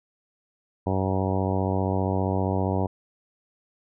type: harmonic tone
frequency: 95.1 Hz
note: F#2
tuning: 48 cents sharp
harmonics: 1 / 2 / 3 / 4 / 5 / 6 / 7 / 8 / 9 / 10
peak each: -26 / -29 / -31 / -32 / -33 / -34 / -34 / -35 / -36 / -36 dBFS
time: 0.86-2.87 s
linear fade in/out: 10 ms
effects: none